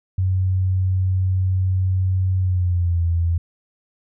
sine tone with pitch glide, 93.4 to 84.66 Hz, F#2 to E2, +17 to +47 cents, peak -16 dBFS, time 0.18-3.38 s, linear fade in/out 5 ms, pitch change -170 cents, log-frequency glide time 2.39-3.03 s, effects none

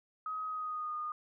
sine tone with pitch glide, 1264 to 1225.2 Hz, D#6 to D#6, +27 to -27 cents, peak -35 dBFS, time 0.26-1.12 s, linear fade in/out 2 ms, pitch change -54 cents, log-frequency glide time 0.46-0.95 s, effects none

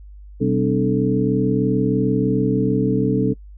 sine tone cluster, 128.1 / 194.5 / 257.5 / 297.8 / 437.4 Hz, C3 / G3 / C4 / D4 / A4, -36 / -13 / -28 / +24 / -10 cents, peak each -22 dBFS, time 0.4-3.34 s, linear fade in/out 20 ms, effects noise-tail reverb RT60 0.1 s tail -26 dB re dry + added 50 Hz sine -37 dBFS peak until 3.57 s

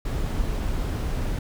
brown noise, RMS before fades -26 dBFS, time 0.05-1.39 s, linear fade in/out 5 ms, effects none

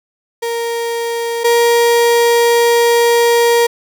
35% pulse tone pair in turn, 466.2 / 470.5 Hz, A#4 / A#4, 0 / +16 cents, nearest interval unison, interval 16 cents, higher second, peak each -15 / -7 dBFS, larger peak second, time 0.42-1.44 / 1.44-3.67 s, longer second, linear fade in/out 10 ms, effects none

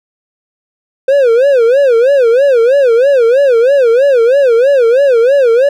triangle tone with vibrato, 509 Hz, C5, 48 cents flat, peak -3 dBFS, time 1.08-5.69 s, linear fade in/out 5 ms, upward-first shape sine, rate 3.1 Hz, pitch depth 200 cents each way, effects none

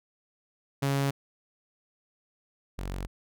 sawtooth tone pair in turn, 138.59 / 46.45 Hz, C#3 / F#1, 0 / +7 cents, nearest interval octave + perfect fifth, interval 1893 cents, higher first, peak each -21 / -29 dBFS, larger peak first, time 0.82-1.11 / 2.78-3.07 s, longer neither, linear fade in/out 10 ms, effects none

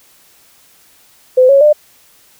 sine tone with pitch steps, 510 / 553 / 599.5 Hz, C5 / C#5 / D5, -44 / -4 / +36 cents, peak -4 dBFS, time 1.37-1.73 s, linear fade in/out 10 ms, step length 120 ms, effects white hiss -48 dBFS RMS until 2.39 s

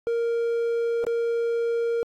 triangle tone with dropouts, 466.1 Hz, A#4, in tune, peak -20 dBFS, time 0.07-2.03 s, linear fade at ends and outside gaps 0 ms, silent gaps 1.041-1.068 s, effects AAC 64 kbps

